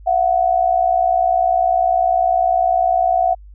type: tone pair together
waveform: sine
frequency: 680 / 740 Hz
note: F5 / F#5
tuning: -46 / 0 cents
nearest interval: minor second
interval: 146 cents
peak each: -16 / -15 dBFS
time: 0.06-3.35 s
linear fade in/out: 20 ms
effects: added 50 Hz sine -37 dBFS peak until 3.54 s